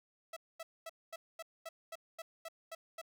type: tone bursts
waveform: sawtooth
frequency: 656 Hz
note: E5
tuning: 9 cents flat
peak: -39 dBFS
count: 11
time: 0.33-3.015 s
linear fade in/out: 5 ms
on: 35 ms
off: 230 ms
effects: none